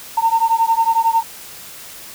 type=beating tone pair; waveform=sine; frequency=904 / 915 Hz; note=A5 / A#5; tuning=+47 / -32 cents; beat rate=11 Hz; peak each=-15 dBFS; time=0.17-1.23 s; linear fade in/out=10 ms; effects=tanh soft clip ceiling -5 dBFS + white hiss -36 dBFS RMS until 2.14 s